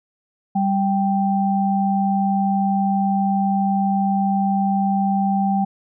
sine tone pair together, 196.2 / 784 Hz, G3 / G5, +2 / 0 cents, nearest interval 2 octaves, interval 2398 cents, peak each -18 / -20 dBFS, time 0.55-5.65 s, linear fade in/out 10 ms, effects none

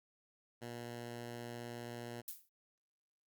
10% pulse tone, 119 Hz, A#2, 36 cents sharp, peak -36 dBFS, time 0.61-2.22 s, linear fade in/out 20 ms
violet noise with exponential decay, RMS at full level -40 dBFS, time 2.28-2.49 s, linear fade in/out 2 ms, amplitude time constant 45 ms
effects Opus 48 kbps

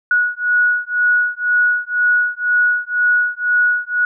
sine beating tone pair, 1460 / 1462 Hz, F#6 / F#6, -24 / -21 cents, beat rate 2 Hz, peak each -16 dBFS, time 0.11-4.05 s, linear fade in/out 2 ms, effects none

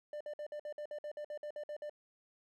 triangle tone bursts, 595 Hz, D5, 22 cents sharp, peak -38 dBFS, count 14, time 0.13-1.896 s, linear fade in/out 2 ms, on 76 ms, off 54 ms, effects none

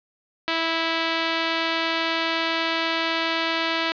5% pulse tone, 328.1 Hz, E4, 8 cents flat, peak -10 dBFS, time 0.48-3.92 s, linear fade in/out 0 ms, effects resampled to 11025 Hz + 7-bit

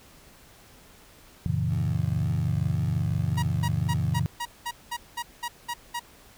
sine chord, F# dominant seventh, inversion none, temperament equal with one note detuned, 92.5 / 116.54 / 138.99 / 164.81 Hz, F#2 / A#2 / C#3 / E3, 0 / 0 / +5 / 0 cents, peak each -29 dBFS, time 1.46-4.26 s, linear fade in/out 0 ms
15% pulse tone with vibrato, 72.6 Hz, D2, 19 cents flat, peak -33 dBFS, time 1.68-4.25 s, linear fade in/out 50 ms, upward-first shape sine, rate 1.9 Hz, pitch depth 98 cents each way
sawtooth tone bursts, 953 Hz, A#5, 38 cents sharp, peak -25 dBFS, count 11, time 3.37-5.997 s, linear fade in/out 10 ms, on 57 ms, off 200 ms
effects pink hiss -53 dBFS RMS until 6.37 s

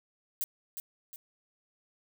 violet noise with echo, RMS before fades -32 dBFS, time 0.41-0.44 s, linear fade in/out 0 ms, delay 360 ms, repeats 2, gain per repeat -7 dB, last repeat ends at 1.16 s, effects none

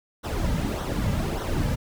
brown noise with flanger, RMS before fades -26 dBFS, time 0.23-1.76 s, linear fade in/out 20 ms, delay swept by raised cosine 0.41 to 2.81 ms, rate 1.7 Hz, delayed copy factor -0.65, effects none

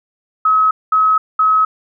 sine tone bursts, 1280 Hz, D#6, 49 cents sharp, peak -9 dBFS, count 3, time 0.45-1.65 s, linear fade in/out 5 ms, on 260 ms, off 210 ms, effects none

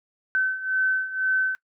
sine beating tone pair, 1527 / 1529 Hz, G6 / G6, -46 / -44 cents, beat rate 2 Hz, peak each -27 / -23 dBFS, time 0.35-1.55 s, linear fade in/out 0 ms, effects noise-tail reverb RT60 0.1 s tail -21 dB re dry

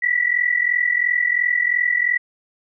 sine tone pair together, 1932.6 / 1975.5 Hz, B6 / B6, -38 / 0 cents, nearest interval unison, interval 38 cents, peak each -19 dBFS, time 0.02-2.18 s, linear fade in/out 10 ms, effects none

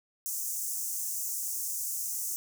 pink high-pass noise, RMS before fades -34 dBFS, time 0.26-2.36 s, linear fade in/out 0 ms, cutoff 6100 Hz, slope 48 dB/octave, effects none

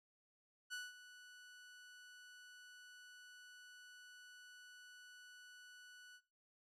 sawtooth tone with ADSR envelope, 1480 Hz, F#6, in tune, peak -39 dBFS, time 0.7-6.21 s, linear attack 32 ms, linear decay 190 ms, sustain -15 dB, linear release 59 ms, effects noise-tail reverb RT60 0.4 s tail -22 dB re dry + low-pass 10000 Hz 12 dB/octave

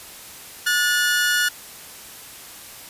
sawtooth tone pair together, 1451.7 / 1748 Hz, F#6 / A6, -33 / -12 cents, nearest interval minor third, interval 321 cents, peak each -15 / -20 dBFS, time 0.66-1.49 s, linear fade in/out 10 ms, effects white hiss -40 dBFS RMS until 2.89 s + resampled to 32000 Hz

